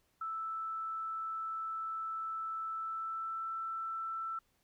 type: tone with pitch glide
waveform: sine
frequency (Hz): 1318.5 to 1330.7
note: E6 to E6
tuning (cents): 0 to +16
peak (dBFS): -36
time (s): 0.21-4.39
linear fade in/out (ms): 5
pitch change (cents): +16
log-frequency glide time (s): 2.72-3.52
effects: pink hiss -75 dBFS RMS until 4.63 s